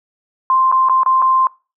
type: tone with dropouts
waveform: sine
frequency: 1046.5 Hz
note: C6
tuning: in tune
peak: -10 dBFS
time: 0.5-1.47 s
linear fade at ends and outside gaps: 1 ms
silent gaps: 0.716-0.724 / 0.887-0.896 / 1.033-1.061 / 1.219-1.223 s
effects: noise-tail reverb RT60 0.3 s tail -23 dB re dry